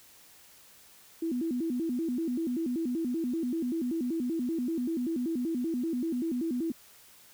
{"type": "tone with vibrato", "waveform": "sine", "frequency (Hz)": 284.7, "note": "C#4", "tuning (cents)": 46, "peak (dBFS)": -28, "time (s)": [1.22, 6.72], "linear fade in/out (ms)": 5, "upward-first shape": "square", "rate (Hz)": 5.2, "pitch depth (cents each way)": 250, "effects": ["white hiss -56 dBFS RMS until 7.33 s"]}